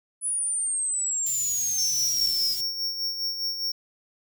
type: exponential sweep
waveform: sine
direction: down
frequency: 10000 to 4984 Hz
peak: -24 dBFS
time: 0.21-2.57 s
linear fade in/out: 50 ms
type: band-stop noise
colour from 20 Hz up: white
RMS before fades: -35 dBFS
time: 1.26-2.61 s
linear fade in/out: 5 ms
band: 190 to 4600 Hz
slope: 12 dB/octave
type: tone with tremolo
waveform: square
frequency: 5500 Hz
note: F8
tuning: 27 cents flat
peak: -25 dBFS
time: 1.78-3.72 s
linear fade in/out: 5 ms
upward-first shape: sine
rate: 4.9 Hz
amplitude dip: 55%
effects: none